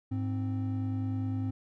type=tone pair together; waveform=triangle; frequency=103.83 / 261.6 Hz; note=G#2 / C4; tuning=0 / 0 cents; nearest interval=octave + major third; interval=1600 cents; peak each=-29 / -32 dBFS; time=0.11-1.51 s; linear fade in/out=10 ms; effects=none